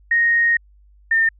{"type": "tone pair in turn", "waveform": "sine", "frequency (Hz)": [1864.7, 1810.6], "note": ["A#6", "A6"], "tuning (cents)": [0, 49], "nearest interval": "minor second", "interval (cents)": 51, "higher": "first", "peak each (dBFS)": -13, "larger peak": "neither", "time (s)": [[0.11, 0.57], [1.11, 1.29]], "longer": "first", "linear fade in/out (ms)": 5, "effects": ["added 50 Hz sine -48 dBFS peak until 1.39 s"]}